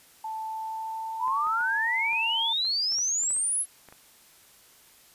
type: tone with pitch glide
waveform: sine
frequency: 880 to 908.4 Hz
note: A5 to A#5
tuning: 0 to -45 cents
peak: -31 dBFS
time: 0.24-2.53 s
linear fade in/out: 5 ms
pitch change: +55 cents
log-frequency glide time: 0.46-2.09 s
type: exponential sweep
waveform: sine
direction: up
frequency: 946 to 11175 Hz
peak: -24 dBFS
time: 1.19-3.66 s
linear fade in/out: 50 ms
type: clicks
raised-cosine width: 0.5 ms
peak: -33 dBFS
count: 12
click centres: 1.28 / 1.47 / 1.609 / 2.131 / 2.651 / 2.922 / 2.986 / 3.235 / 3.306 / 3.365 / 3.887 / 3.925 s
effects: white hiss -56 dBFS RMS until 5.14 s + resampled to 32000 Hz